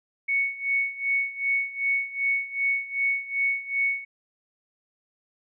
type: tone with tremolo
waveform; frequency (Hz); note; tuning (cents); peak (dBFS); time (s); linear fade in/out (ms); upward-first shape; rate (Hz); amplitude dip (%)
sine; 2219; C#7; +1; -20; 0.28-4.05; 10; sine; 2.6; 85
effects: none